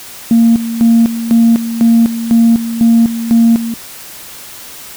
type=tone with tremolo; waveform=sine; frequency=230.2 Hz; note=A#3; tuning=22 cents flat; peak=-3 dBFS; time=0.31-3.74 s; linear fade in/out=2 ms; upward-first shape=square; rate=2 Hz; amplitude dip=75%; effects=tanh soft clip ceiling -1 dBFS + white hiss -31 dBFS RMS until 4.96 s